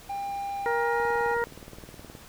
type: tone with pitch glide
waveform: triangle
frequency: 798 to 822.8 Hz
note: G5 to G#5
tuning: +31 to -16 cents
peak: -28 dBFS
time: 0.09-1.35 s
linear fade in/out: 10 ms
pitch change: +53 cents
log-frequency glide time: 0.72-1.08 s
type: harmonic tone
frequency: 470.7 Hz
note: A#4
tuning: 17 cents sharp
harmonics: 1 / 2 / 3 / 4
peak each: -27 / -30 / -32 / -33 dBFS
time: 0.66-1.44 s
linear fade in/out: 0 ms
type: click train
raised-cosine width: 2 ms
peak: -30 dBFS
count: 23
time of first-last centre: 1-2.152 s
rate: 19.1 Hz
effects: pink hiss -49 dBFS RMS until 2.28 s